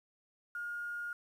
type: tone with quantisation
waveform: sine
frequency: 1424 Hz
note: F6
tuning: 33 cents sharp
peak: -37 dBFS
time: 0.55-1.13 s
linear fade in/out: 2 ms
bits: 10
effects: resampled to 32000 Hz